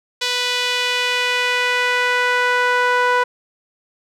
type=tone with band-pass filter sweep; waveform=sawtooth; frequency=493.9 Hz; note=B4; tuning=in tune; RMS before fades=-18 dBFS; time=0.21-3.24 s; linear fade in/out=10 ms; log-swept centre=3800 to 1200 Hz; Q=1.5; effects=none